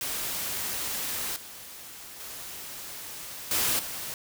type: noise with level steps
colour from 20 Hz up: white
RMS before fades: -32 / -44 / -40 / -26 / -36 dBFS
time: 0.01-4.14 s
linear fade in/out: 2 ms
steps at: 1.36 / 2.2 / 3.51 / 3.79 s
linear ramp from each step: 2 ms
effects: none